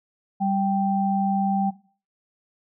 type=tone pair together; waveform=sine; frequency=196 / 783.2 Hz; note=G3 / G5; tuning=0 / -2 cents; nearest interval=2 octaves; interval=2398 cents; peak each=-23 dBFS; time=0.4-1.71 s; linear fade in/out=20 ms; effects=noise-tail reverb RT60 0.4 s tail -17 dB re dry